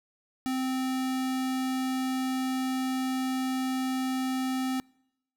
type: tone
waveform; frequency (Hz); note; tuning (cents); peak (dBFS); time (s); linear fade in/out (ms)
square; 260; C4; -11; -28; 0.46-4.8; 0
effects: noise-tail reverb RT60 0.8 s tail -26 dB re dry